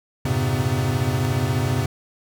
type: tone cluster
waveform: square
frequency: 86 / 103 / 119.7 / 134 / 252 Hz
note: F2 / G#2 / A#2 / C3 / B3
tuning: -26 / -14 / +46 / +42 / +35 cents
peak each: -31 / -26 / -27 / -24 / -30 dBFS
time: 0.25-1.86 s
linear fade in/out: 5 ms
effects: none